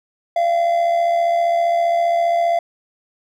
triangle tone with amplitude modulation, 684 Hz, F5, 36 cents flat, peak -10 dBFS, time 0.36-2.59 s, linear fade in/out 5 ms, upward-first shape sine, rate 75.1 Hz, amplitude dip 50%, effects none

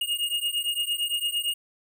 square beating tone pair, 2849 / 2857.8 Hz, F7 / F7, +34 / +39 cents, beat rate 8.8 Hz, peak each -29 dBFS, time 0.01-1.54 s, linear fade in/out 5 ms, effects none

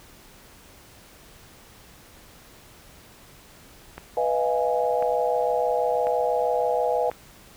click train, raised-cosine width 0.5 ms, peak -21 dBFS, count 4, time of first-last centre 3.98-7.115 s, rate 0.957 Hz
sine chord, F half-diminished seventh, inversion second, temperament equal with one note detuned, 493.9 / 622.3 / 688.4 / 830.6 Hz, Cb5 / Eb5 / F5 / Ab5, 0 / 0 / -25 / 0 cents, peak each -24 / -27 / -27 / -27 dBFS, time 4.17-7.1 s, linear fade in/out 2 ms
effects pink hiss -50 dBFS RMS until 7.56 s

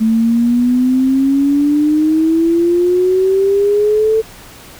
sine exponential sweep, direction up, 220 to 445.9 Hz, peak -9 dBFS, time 0-4.22 s, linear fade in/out 20 ms, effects pink hiss -37 dBFS RMS until 4.79 s

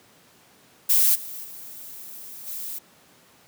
violet noise with level steps, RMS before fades -18 / -36 / -40 / -33 dBFS, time 0.89-2.79 s, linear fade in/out 10 ms, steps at 1.14 / 1.43 / 2.46 s, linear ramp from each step 20 ms, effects pink hiss -55 dBFS RMS until 3.47 s + high-pass 150 Hz 12 dB/octave

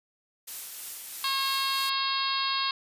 blue noise with tremolo, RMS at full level -36 dBFS, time 0.47-1.9 s, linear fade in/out 10 ms, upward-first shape sine, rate 3.1 Hz, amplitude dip 30%
harmonic tone, 542 Hz, C#5, 39 cents flat, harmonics 2 / 3 / 4 / 5 / 6 / 7 / 8 / 9, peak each -30 / -38 / -40 / -36 / -35 / -34 / -32 / -37 dBFS, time 1.24-2.71 s, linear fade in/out 2 ms
effects resampled to 32000 Hz

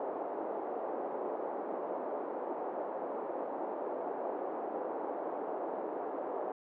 white band-pass noise, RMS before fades -38 dBFS, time 0-6.52 s, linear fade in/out 2 ms, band 320 to 790 Hz, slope 24 dB/octave, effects none

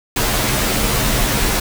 pink noise with comb filter, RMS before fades -17 dBFS, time 0.16-1.6 s, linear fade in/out 5 ms, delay 12 ms, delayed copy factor -0.95, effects none

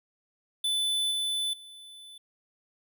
square tone with level steps, 3500 Hz, A7, 10 cents flat, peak -26 / -28 / -46 dBFS, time 0.64-2.18 s, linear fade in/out 5 ms, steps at 1.11 / 1.53 s, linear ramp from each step 5 ms, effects none

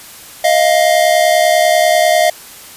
square tone pair together, 628.4 / 698.5 Hz, D#5 / F5, +17 / 0 cents, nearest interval major second, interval 183 cents, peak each -12 dBFS, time 0.44-2.3 s, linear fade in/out 5 ms, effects white hiss -35 dBFS RMS until 2.76 s + resampled to 32000 Hz

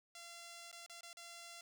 5% pulse tone with dropouts, 685 Hz, F5, 34 cents flat, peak -40 dBFS, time 0.15-1.61 s, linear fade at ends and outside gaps 2 ms, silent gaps 0.715-0.727 / 0.863-0.897 / 1.009-1.031 / 1.131-1.17 s, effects none

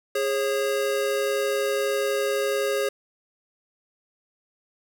square tone pair together, 411.6 / 543.6 Hz, G#4 / C#5, -16 / -34 cents, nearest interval perfect fourth, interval 482 cents, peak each -26 dBFS, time 0.15-2.89 s, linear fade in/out 5 ms, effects none

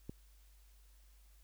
click, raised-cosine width 3 ms, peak -30 dBFS, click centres 0.095 s, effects added 50 Hz sine -60 dBFS peak until 1.43 s + white hiss -71 dBFS RMS until 1.43 s

